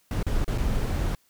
brown noise with dropouts, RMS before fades -25 dBFS, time 0.11-1.15 s, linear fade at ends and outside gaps 1 ms, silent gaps 0.229-0.266 / 0.444-0.479 / 0.577-0.582 s, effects white hiss -65 dBFS RMS until 1.29 s

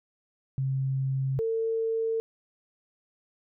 sine tone pair in turn, 133.9 / 450.4 Hz, C3 / A4, +40 / +40 cents, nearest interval octave + major sixth, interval 2100 cents, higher second, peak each -25 dBFS, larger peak neither, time 0.58-1.39 / 1.39-2.2 s, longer neither, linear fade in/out 0 ms, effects none

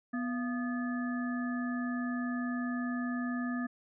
harmonic tone with a mistuned harmonic, 246.2 Hz, B3, 5 cents flat, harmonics 1 / 3 / 5 / 7, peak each -32 / -45 / -44 / -42 dBFS, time 0.13-3.67 s, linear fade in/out 10 ms, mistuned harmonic 3, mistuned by -130 cents, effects none

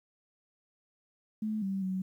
sine tone with pitch steps, 215.7 / 193.7 / 187.7 Hz, A3 / G3 / F#3, -34 / -20 / +25 cents, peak -30 dBFS, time 1.42-2.02 s, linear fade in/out 5 ms, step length 200 ms, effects 11-bit

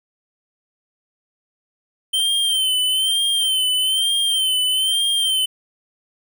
square tone with vibrato, 3106 Hz, G7, 17 cents flat, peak -17 dBFS, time 2.13-5.46 s, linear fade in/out 10 ms, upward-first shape sine, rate 1.1 Hz, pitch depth 58 cents each way, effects 9-bit

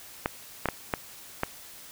clicks, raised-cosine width 0.5 ms, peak -10 dBFS, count 5, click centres 0.259 / 0.657 / 0.687 / 0.938 / 1.434 s, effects white hiss -47 dBFS RMS until 1.91 s

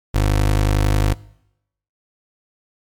25% pulse tone, 51.1 Hz, G#1, 27 cents flat, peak -10 dBFS, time 0.14-1.14 s, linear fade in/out 10 ms, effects noise-tail reverb RT60 0.8 s tail -22 dB re dry + MP3 96 kbps

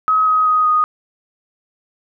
sine tone with pitch steps, 1273 / 1262 / 1251.1 / 1240.3 Hz, D#6 / D#6 / D#6 / D#6, +39 / +24 / +9 / -6 cents, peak -11 dBFS, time 0.08-0.84 s, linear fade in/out 0 ms, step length 190 ms, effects none

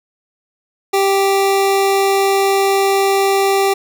25% pulse tone, 392 Hz, G4, in tune, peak -8 dBFS, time 0.93-3.74 s, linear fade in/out 10 ms, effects none

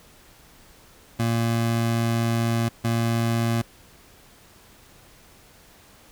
25% pulse tone bursts at uneven times, 115.6 Hz, A#2, 14 cents flat, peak -17 dBFS, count 2, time 1.19-2.69 / 2.84-3.62 s, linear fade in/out 10 ms, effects pink hiss -52 dBFS RMS until 6.11 s

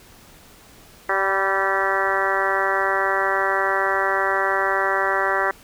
harmonic tone with a mistuned harmonic, 193.7 Hz, G3, 20 cents flat, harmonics 2 / 3 / 4 / 5 / 6 / 7 / 8 / 9 / 10, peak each -27 / -27 / -27 / -27 / -27 / -27 / -27 / -27 / -27 dBFS, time 1.09-5.51 s, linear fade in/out 2 ms, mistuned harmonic 5, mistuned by +28 cents, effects pink hiss -48 dBFS RMS until 5.63 s

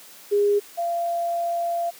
sine tone pair in turn, 409 / 685.7 Hz, G#4 / F5, -26 / -32 cents, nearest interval major sixth, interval 894 cents, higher second, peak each -16 / -22 dBFS, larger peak first, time 0.31-0.6 / 0.77-1.91 s, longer second, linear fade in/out 20 ms, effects white hiss -46 dBFS RMS until 1.99 s + high-pass 200 Hz 12 dB/octave

